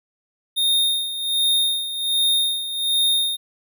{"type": "tone with tremolo", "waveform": "square", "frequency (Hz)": 3682, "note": "A#7", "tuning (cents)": -22, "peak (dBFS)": -16, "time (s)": [0.56, 3.37], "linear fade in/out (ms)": 20, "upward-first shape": "sine", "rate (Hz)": 1.3, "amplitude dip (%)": 70, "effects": []}